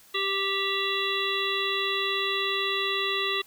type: harmonic tone with a mistuned harmonic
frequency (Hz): 392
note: G4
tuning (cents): 0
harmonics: 1 / 3 / 5 / 7 / 9 / 10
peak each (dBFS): -32 / -32 / -32 / -32 / -32 / -32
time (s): 0.14-3.42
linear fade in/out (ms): 10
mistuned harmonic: 9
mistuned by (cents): -55
effects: white hiss -55 dBFS RMS until 3.46 s